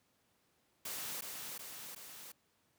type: noise with echo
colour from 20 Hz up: white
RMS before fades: -42 dBFS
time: 0.85-1.21 s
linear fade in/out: 5 ms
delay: 370 ms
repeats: 3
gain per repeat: -3 dB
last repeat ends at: 2.32 s
effects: pink hiss -75 dBFS RMS until 2.78 s + high-pass 100 Hz 12 dB/octave